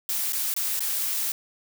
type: noise with dropouts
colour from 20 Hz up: blue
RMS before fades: -27 dBFS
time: 0.09-1.32 s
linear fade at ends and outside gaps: 1 ms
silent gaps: 0.323-0.331 / 0.54-0.564 / 0.794-0.805 s
effects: none